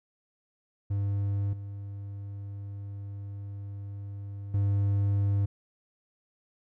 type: tone with level steps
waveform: triangle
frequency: 100.2 Hz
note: G2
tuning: 38 cents sharp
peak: -24 / -34 / -21 dBFS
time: 0.9-5.46 s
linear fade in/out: 10 ms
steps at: 1.53 / 4.54 s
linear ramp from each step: 2 ms
effects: none